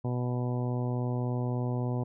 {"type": "harmonic tone", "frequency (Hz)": 123.47, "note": "B2", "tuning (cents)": 0, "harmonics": [1, 2, 3, 4, 5, 6, 7, 8], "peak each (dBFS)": [-29, -35, -39, -41, -43, -45, -46, -47], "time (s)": [0.04, 2.04], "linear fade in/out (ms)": 10, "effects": []}